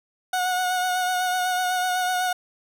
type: tone with vibrato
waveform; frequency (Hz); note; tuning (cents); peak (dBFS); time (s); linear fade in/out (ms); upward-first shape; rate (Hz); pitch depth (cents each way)
30% pulse; 731; F#5; -21; -19; 0.33-2.33; 5; sine; 8; 22
effects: none